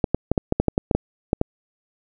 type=clicks; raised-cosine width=2 ms; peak=-4 dBFS; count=12; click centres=0.042 / 0.146 / 0.316 / 0.378 / 0.524 / 0.6 / 0.683 / 0.779 / 0.912 / 0.95 / 1.331 / 1.414 s; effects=none

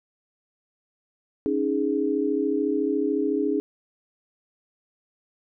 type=chord; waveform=sine; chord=C# suspended second; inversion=none; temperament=equal; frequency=277.2 / 311.1 / 415.3 Hz; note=C#4 / D#4 / G#4; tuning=0 / 0 / 0 cents; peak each=-26 / -26 / -25 dBFS; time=1.46-3.6 s; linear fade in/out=0 ms; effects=none

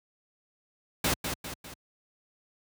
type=noise with echo; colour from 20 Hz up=pink; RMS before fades=-26 dBFS; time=1.04-1.14 s; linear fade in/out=5 ms; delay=200 ms; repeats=3; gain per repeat=-6 dB; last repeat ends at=1.74 s; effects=high-pass 60 Hz 12 dB/octave

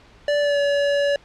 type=tone with pitch glide; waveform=square; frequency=583 to 570 Hz; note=D5 to C#5; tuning=-13 to +48 cents; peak=-18 dBFS; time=0.28-1.16 s; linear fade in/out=2 ms; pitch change=-39 cents; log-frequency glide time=0.4-0.59 s; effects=pink hiss -50 dBFS RMS until 1.24 s + low-pass 4000 Hz 12 dB/octave

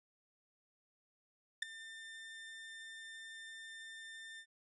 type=tone with ADSR envelope; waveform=30% pulse; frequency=1797 Hz; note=A6; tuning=36 cents sharp; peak=-28 dBFS; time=1.62-4.46 s; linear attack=6 ms; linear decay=7 ms; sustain=-18 dB; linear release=71 ms; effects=resampled to 22050 Hz

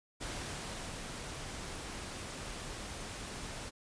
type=noise with ADSR envelope; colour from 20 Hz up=pink; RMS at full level=-40 dBFS; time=0.2-3.71 s; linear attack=22 ms; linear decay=740 ms; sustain=-3 dB; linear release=33 ms; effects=resampled to 22050 Hz

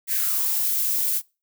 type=noise with high-pass filter sweep; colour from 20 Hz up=violet; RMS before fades=-23 dBFS; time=0.07-1.22 s; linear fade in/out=50 ms; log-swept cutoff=2000 to 210 Hz; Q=5.6; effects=noise-tail reverb RT60 0.3 s tail -25 dB re dry

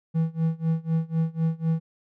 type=tone with tremolo; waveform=triangle; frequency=162.5 Hz; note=E3; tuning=24 cents flat; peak=-17 dBFS; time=0.14-1.8 s; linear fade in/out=20 ms; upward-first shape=sine; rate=4 Hz; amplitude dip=95%; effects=none

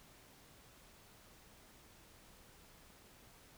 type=silence; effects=pink hiss -62 dBFS RMS until 3.57 s

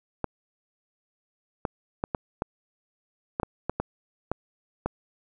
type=clicks; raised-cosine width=1 ms; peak=-12 dBFS; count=11; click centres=0.243 / 1.652 / 2.039 / 2.148 / 2.421 / 3.399 / 3.432 / 3.696 / 3.8 / 4.316 / 4.86 s; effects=none

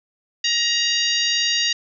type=harmonic tone; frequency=942 Hz; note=A#5; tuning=18 cents sharp; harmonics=2 / 3 / 4 / 5 / 6 / 7; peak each=-26 / -23 / -24 / -23 / -29 / -29 dBFS; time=0.44-1.73 s; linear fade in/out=5 ms; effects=none

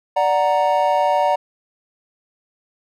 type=chord; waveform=triangle; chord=D augmented; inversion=none; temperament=equal; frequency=587.3 / 740 / 932.3 Hz; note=D5 / F#5 / A#5; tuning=0 / 0 / 0 cents; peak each=-17 dBFS; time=0.16-1.36 s; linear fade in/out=10 ms; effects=none

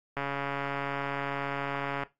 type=click train; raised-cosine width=0.5 ms; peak=-17 dBFS; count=262; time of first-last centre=0.17-2.034 s; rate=140 Hz; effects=noise-tail reverb RT60 0.2 s tail -17 dB re dry + AAC 64 kbps

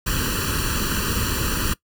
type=noise with comb filter; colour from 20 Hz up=pink; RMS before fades=-23 dBFS; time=0.06-1.74 s; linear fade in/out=10 ms; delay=0.69 ms; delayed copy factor=+1; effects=noise-tail reverb RT60 0.1 s tail -20 dB re dry

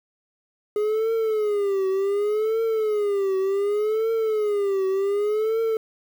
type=tone with vibrato; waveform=triangle; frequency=415.3 Hz; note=G#4; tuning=in tune; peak=-18 dBFS; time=0.76-5.77 s; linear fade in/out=2 ms; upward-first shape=triangle; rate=0.67 Hz; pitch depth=160 cents each way; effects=8-bit

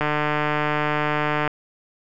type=click train; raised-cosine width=0.5 ms; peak=-7 dBFS; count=221; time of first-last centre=0.01-1.477 s; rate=150 Hz; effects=none

